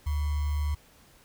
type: tone with sample-and-hold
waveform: sine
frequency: 73.9 Hz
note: D2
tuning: 11 cents sharp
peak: -25 dBFS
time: 0.06-0.75 s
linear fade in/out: 10 ms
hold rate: 1050 Hz
effects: pink hiss -58 dBFS RMS until 1.24 s